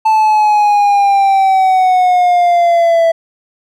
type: exponential sweep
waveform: triangle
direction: down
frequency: 880 to 659.3 Hz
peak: -5 dBFS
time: 0.05-3.12 s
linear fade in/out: 10 ms
effects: none